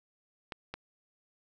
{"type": "clicks", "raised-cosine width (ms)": 0.3, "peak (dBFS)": -22, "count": 2, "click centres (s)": [0.522, 0.74], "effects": []}